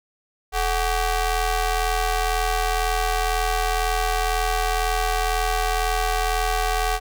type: ring-modulated tone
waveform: sawtooth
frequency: 392 Hz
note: G4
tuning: in tune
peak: -13 dBFS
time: 0.52-7 s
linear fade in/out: 50 ms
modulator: 351 Hz
effects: none